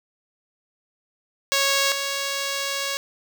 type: tone pair in turn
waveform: 5% pulse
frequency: 552 / 554.4 Hz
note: C#5 / C#5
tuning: -7 / 0 cents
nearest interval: unison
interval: 7 cents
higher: second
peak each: -7 / -13 dBFS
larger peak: first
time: 1.52-1.92 / 1.92-2.97 s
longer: second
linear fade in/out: 0 ms
effects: none